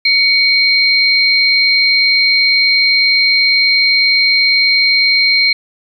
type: tone pair together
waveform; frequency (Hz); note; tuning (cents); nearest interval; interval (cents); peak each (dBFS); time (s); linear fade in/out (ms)
sine; 2235 / 4173; C#7 / C8; +14 / -5; major seventh; 1081; -11; 0.05-5.53; 5
effects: 7-bit